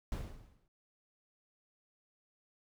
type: noise with exponential decay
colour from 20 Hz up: brown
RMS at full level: -35 dBFS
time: 0.12-0.68 s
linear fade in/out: 1 ms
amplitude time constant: 120 ms
effects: none